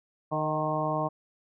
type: harmonic tone with a mistuned harmonic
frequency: 153.6 Hz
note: D#3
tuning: 22 cents flat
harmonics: 1 / 2 / 3 / 4 / 5 / 6 / 7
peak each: -33 / -35 / -38 / -31 / -34 / -35 / -33 dBFS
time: 0.31-1.09 s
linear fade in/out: 20 ms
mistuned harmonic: 4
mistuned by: +26 cents
effects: none